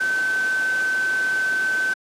sine tone in noise, 1531 Hz, G6, 41 cents flat, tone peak -19 dBFS, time 0-1.94 s, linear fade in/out 10 ms, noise pink, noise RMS -33 dBFS, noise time 0-1.94 s, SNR +11 dB, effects high-pass 300 Hz 12 dB/octave + low-pass 9000 Hz 12 dB/octave

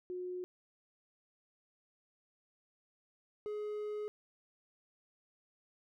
sine / triangle tone pair in turn, 362.3 / 420.4 Hz, F#4 / G#4, -36 / +21 cents, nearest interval minor third, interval 257 cents, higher second, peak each -38 / -35 dBFS, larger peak second, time 0.1-0.44 / 3.46-4.08 s, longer second, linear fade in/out 0 ms, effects none

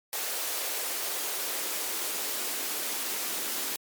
white noise with high-pass filter sweep, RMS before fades -32 dBFS, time 0.13-3.76 s, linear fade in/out 0 ms, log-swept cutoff 480 to 270 Hz, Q 1.6, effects MP3 96 kbps

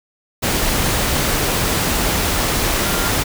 sine tone in noise, 1396.9 Hz, F6, in tune, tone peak -27 dBFS, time 2.84-3.11 s, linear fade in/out 20 ms, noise pink, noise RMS -18 dBFS, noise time 0.42-3.24 s, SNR -12 dB, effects none

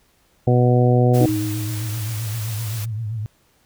harmonic tone, 123.4 Hz, B2, 1 cent flat, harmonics 1 / 2 / 3 / 4 / 5 / 6, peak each -14 / -21 / -22 / -21 / -26 / -25 dBFS, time 0.47-1.26 s, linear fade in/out 5 ms
white noise, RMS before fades -34 dBFS, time 1.13-2.86 s, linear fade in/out 20 ms
sine tone with exponential decay, 312.8 Hz, D#4, 9 cents sharp, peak -15 dBFS, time 1.21-2.36 s, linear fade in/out 0 ms, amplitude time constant 250 ms
sine tone with vibrato, 110 Hz, A2, in tune, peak -23 dBFS, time 1.29-3.26 s, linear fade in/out 0 ms, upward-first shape triangle, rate 7.7 Hz, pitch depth 120 cents each way
effects pink hiss -60 dBFS RMS until 3.65 s

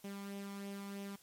sawtooth tone with flanger, 199.1 Hz, G3, 27 cents sharp, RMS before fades -45 dBFS, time 0.04-1.16 s, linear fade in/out 5 ms, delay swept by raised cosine 0.33 to 0.94 ms, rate 3.1 Hz, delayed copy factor +0.5, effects white hiss -64 dBFS RMS until 1.22 s + MP3 64 kbps

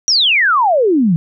sine exponential sweep, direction down, 5900 to 155.4 Hz, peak -9 dBFS, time 0.08-1.16 s, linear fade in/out 0 ms, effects none

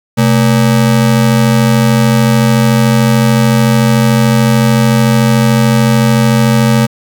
square ring-modulated tone, 174.61 Hz, F3, in tune, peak -4 dBFS, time 0.17-6.87 s, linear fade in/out 20 ms, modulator 46.8 Hz, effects 7-bit

